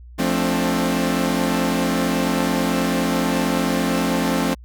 sawtooth chord, D minor seventh, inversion first, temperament equal with one note detuned, 174.61 / 220 / 264.5 / 293.7 Hz, F3 / A3 / C4 / D4, 0 / 0 / +19 / 0 cents, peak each -20 / -20 / -18 / -23 dBFS, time 0.18-4.55 s, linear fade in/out 20 ms, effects added 60 Hz sine -38 dBFS peak until 4.64 s

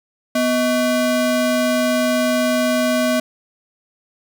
square ring-modulated tone, 440 Hz, A4, in tune, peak -13 dBFS, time 0.35-3.2 s, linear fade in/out 5 ms, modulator 192 Hz, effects none

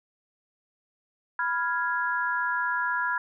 sine chord, F diminished, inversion second, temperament equal, 987.8 / 1396.9 / 1661.2 Hz, Cb6 / F6 / Ab6, 0 / 0 / 0 cents, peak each -29 dBFS, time 1.39-3.18 s, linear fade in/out 2 ms, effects none

